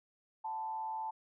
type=tone with frequency modulation; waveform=sine; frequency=880 Hz; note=A5; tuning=in tune; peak=-36 dBFS; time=0.44-1.11 s; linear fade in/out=10 ms; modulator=136 Hz; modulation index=0.44; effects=none